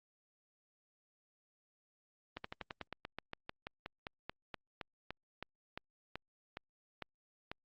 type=slowing click train; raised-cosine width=0.3 ms; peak=-25 dBFS; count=24; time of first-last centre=2.37-7.515 s; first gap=74 ms; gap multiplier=1.09; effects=low-pass 4000 Hz 12 dB/octave + Opus 32 kbps